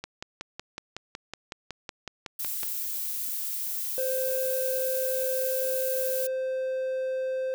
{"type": "click train", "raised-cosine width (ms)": 0.2, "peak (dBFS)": -18, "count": 15, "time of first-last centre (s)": [0.04, 2.633], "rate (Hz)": 5.4}
{"type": "noise", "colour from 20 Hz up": "violet", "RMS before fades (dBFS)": -32, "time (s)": [2.39, 6.27], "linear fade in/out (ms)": 5}
{"type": "tone", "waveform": "triangle", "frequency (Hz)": 521, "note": "C5", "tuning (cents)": -7, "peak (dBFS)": -25, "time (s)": [3.98, 7.54], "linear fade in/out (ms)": 0}
{"effects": []}